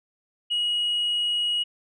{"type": "tone", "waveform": "sine", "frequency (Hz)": 2900, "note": "F#7", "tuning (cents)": -35, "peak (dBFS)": -20, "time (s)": [0.5, 1.64], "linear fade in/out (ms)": 20, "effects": ["tanh soft clip ceiling -20 dBFS"]}